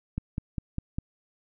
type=click train; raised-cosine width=5 ms; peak=-17 dBFS; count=5; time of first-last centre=0.18-0.985 s; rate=4.97 Hz; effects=none